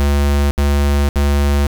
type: tone bursts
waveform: square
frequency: 71.3 Hz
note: C#2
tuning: 49 cents sharp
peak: -12 dBFS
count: 3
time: 0-1.668 s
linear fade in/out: 0 ms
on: 510 ms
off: 69 ms
effects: none